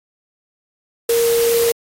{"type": "tone in noise", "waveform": "sine", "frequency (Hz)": 466.2, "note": "A#4", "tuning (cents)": 0, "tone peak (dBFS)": -13, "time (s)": [1.09, 1.72], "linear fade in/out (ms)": 5, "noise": "white", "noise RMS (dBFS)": -23, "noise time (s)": [1.09, 1.72], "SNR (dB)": 7, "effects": ["AAC 48 kbps"]}